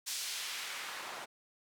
white noise with band-pass filter sweep, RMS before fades -41 dBFS, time 0.06-1.26 s, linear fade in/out 20 ms, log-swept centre 5500 to 820 Hz, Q 0.83, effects none

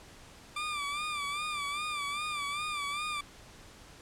20% pulse tone with vibrato, 1180 Hz, D6, 8 cents sharp, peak -28 dBFS, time 0.56-3.21 s, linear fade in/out 5 ms, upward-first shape sine, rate 2.5 Hz, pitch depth 68 cents each way, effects pink hiss -53 dBFS RMS until 4.01 s + low-pass 9000 Hz 12 dB/octave

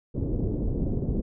pink low-pass noise, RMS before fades -27 dBFS, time 0.14-1.22 s, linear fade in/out 20 ms, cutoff 410 Hz, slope 24 dB/octave, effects none

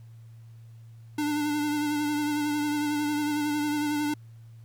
square tone with vibrato, 296.4 Hz, D4, 16 cents sharp, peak -26 dBFS, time 1.18-4.14 s, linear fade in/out 5 ms, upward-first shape triangle, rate 11 Hz, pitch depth 35 cents each way, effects added 114 Hz sine -45 dBFS peak until 4.64 s + pink hiss -67 dBFS RMS until 4.64 s

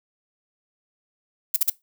violet noise bursts, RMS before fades -19 dBFS, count 3, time 1.54-1.699 s, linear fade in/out 5 ms, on 23 ms, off 45 ms, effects noise-tail reverb RT60 0.2 s tail -20 dB re dry

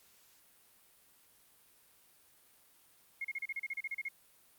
sine tone bursts, 2151 Hz, C7, 47 cents sharp, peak -35 dBFS, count 13, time 3.21-4.086 s, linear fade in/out 5 ms, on 36 ms, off 34 ms, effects white hiss -65 dBFS RMS until 4.58 s + Opus 48 kbps

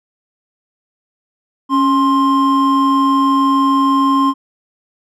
triangle tone pair together, 276 / 1054.4 Hz, C#4 / C6, -7 / +13 cents, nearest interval octave + major seventh, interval 2320 cents, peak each -11 dBFS, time 1.69-4.34 s, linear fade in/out 50 ms, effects none

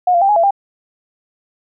sine tone with pitch steps, 722 / 690 / 788 / 834 / 674 / 796 Hz, F#5 / F5 / G5 / G#5 / E5 / G5, -43 / -21 / +9 / +7 / +38 / +26 cents, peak -9 dBFS, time 0.07-0.508 s, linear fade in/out 5 ms, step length 73 ms, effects none

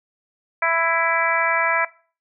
harmonic tone, 331.4 Hz, E4, 9 cents sharp, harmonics 2 / 3 / 4 / 5 / 6 / 7, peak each -24 / -24 / -24 / -24 / -24 / -24 dBFS, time 0.62-1.85 s, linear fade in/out 5 ms, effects noise-tail reverb RT60 0.4 s tail -20 dB re dry

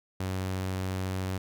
sawtooth tone, 93.9 Hz, F#2, 26 cents sharp, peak -26 dBFS, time 0.2-1.38 s, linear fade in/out 5 ms, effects none

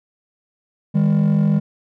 triangle tone pair together, 156.16 / 201.8 Hz, D#3 / G#3, +7 / -49 cents, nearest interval major third, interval 444 cents, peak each -13 dBFS, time 0.94-1.6 s, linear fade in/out 20 ms, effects tanh soft clip ceiling -8 dBFS

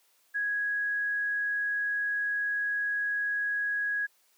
sine tone, 1661.2 Hz, G#6, in tune, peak -27 dBFS, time 0.34-4.07 s, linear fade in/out 20 ms, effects white hiss -67 dBFS RMS until 4.37 s + high-pass 400 Hz 12 dB/octave

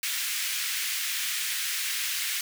pink high-pass noise, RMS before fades -30 dBFS, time 0.03-2.41 s, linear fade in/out 2 ms, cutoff 1800 Hz, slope 24 dB/octave, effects none

